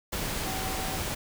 sine tone in noise, 761 Hz, F#5, 48 cents sharp, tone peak -37 dBFS, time 0.45-0.97 s, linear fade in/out 10 ms, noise pink, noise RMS -32 dBFS, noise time 0.12-1.15 s, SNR -8 dB, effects none

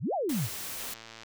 sine exponential two-way sweep, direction up then down, 92.4 to 830.6 to 92.4 Hz, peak -27 dBFS, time 0-0.49 s, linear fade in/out 50 ms, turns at 0.14 s
white noise, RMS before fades -38 dBFS, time 0.29-0.94 s, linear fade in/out 5 ms
click train, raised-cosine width 0.2 ms, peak -28 dBFS, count 50, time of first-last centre 0.8-1.234 s, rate 113 Hz
effects none

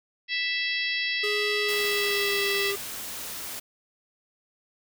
harmonic tone, 659.3 Hz, E5, in tune, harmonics 3 / 4 / 5 / 6 / 7 / 8, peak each -29 / -31 / -33 / -35 / -36 / -37 dBFS, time 0.28-2.74 s, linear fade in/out 50 ms
square tone with pitch glide, 416.4 to 399.7 Hz, G#4 to G4, +5 to +34 cents, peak -29 dBFS, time 1.23-2.76 s, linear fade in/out 10 ms, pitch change -71 cents, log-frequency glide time 1.61-2.5 s
white noise, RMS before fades -36 dBFS, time 1.68-3.6 s, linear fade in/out 10 ms
effects none

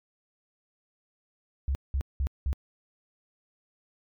sine tone bursts, 68 Hz, C#2, 33 cents flat, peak -24 dBFS, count 4, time 1.68-2.53 s, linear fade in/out 0 ms, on 70 ms, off 190 ms, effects MP3 96 kbps

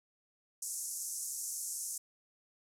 pink band-pass noise, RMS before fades -40 dBFS, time 0.62-1.98 s, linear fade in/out 5 ms, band 6000 to 12000 Hz, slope 48 dB/octave, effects none

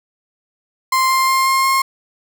35% pulse tone with pitch steps, 1046.5 / 1052.6 / 1058.7 / 1064.8 / 1071 Hz, C6 / C6 / C6 / C6 / C6, 0 / +10 / +20 / +30 / +40 cents, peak -11 dBFS, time 0.92-1.82 s, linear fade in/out 5 ms, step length 180 ms, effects none

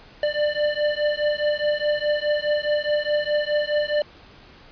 square beating tone pair, 592 / 596.8 Hz, D5 / D5, +14 / +28 cents, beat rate 4.8 Hz, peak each -24 dBFS, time 0.23-4.02 s, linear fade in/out 2 ms, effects pink hiss -48 dBFS RMS until 4.71 s + resampled to 11025 Hz

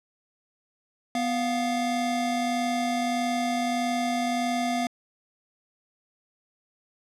square tone pair together, 247.2 / 700 Hz, B3 / F5, +2 / +4 cents, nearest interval octave + tritone, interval 1802 cents, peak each -28 dBFS, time 1.15-4.87 s, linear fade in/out 2 ms, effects low-pass 9000 Hz 12 dB/octave

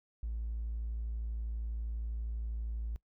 triangle tone, 56.2 Hz, A1, 37 cents sharp, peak -31 dBFS, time 0.23-2.96 s, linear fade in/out 0 ms, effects noise-tail reverb RT60 0.1 s tail -23 dB re dry + tanh soft clip ceiling -31 dBFS

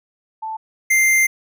sine / square tone pair in turn, 880 / 2093 Hz, A5 / C7, 0 / 0 cents, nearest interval octave + minor third, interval 1500 cents, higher second, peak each -24 / -13 dBFS, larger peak second, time 0.42-0.57 / 0.9-1.27 s, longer second, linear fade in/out 10 ms, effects none

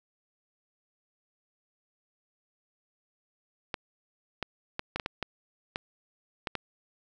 clicks, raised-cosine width 0.3 ms, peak -15 dBFS, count 10, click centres 3.742 / 4.427 / 4.794 / 4.96 / 4.998 / 5.061 / 5.227 / 5.759 / 6.472 / 6.553 s, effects none

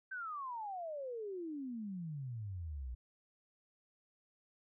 sine exponential sweep, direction down, 1572 to 58.2 Hz, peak -40 dBFS, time 0.11-2.95 s, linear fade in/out 10 ms, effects none

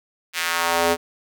square tone with high-pass filter sweep, 84.6 Hz, E2, 45 cents sharp, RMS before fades -21 dBFS, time 0.33-0.97 s, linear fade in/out 50 ms, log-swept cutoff 2300 to 390 Hz, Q 1.3, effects none

